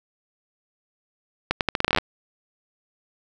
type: accelerating click train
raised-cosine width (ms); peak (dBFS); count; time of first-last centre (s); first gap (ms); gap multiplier
0.3; -4; 13; 1.51-1.985; 98; 0.81
effects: none